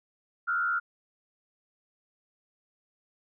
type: tone with frequency modulation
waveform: sine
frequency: 1396.9 Hz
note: F6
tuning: in tune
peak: -25 dBFS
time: 0.47-0.8 s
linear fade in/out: 20 ms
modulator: 77.7 Hz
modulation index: 0.88
effects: none